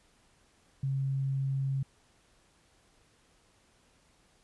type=tone; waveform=sine; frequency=135.6 Hz; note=C#3; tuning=38 cents flat; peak=-28 dBFS; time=0.83-1.83 s; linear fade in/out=5 ms; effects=pink hiss -66 dBFS RMS until 4.43 s + resampled to 24000 Hz